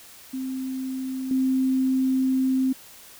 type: tone with level steps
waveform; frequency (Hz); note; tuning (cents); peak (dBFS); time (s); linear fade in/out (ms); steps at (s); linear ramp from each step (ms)
sine; 261.6; C4; 0; -27 / -19; 0.33-2.73; 10; 1.31; 2
effects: white hiss -47 dBFS RMS until 3.19 s